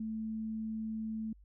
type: tone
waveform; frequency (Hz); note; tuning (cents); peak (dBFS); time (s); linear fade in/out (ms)
sine; 220; A3; 0; -35; 0-1.33; 5
effects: added 50 Hz sine -56 dBFS peak until 1.44 s